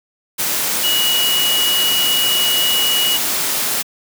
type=tone in noise; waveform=sine; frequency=2914 Hz; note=F#7; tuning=27 cents flat; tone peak=-15 dBFS; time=0.83-3.18 s; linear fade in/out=20 ms; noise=white; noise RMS=-19 dBFS; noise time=0.38-3.83 s; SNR=+1 dB; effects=high-pass 150 Hz 12 dB/octave